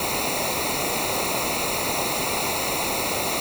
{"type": "noise with comb filter", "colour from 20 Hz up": "pink", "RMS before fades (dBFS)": -25, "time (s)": [0, 3.4], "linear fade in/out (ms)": 2, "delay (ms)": 0.62, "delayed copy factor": -0.9, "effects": []}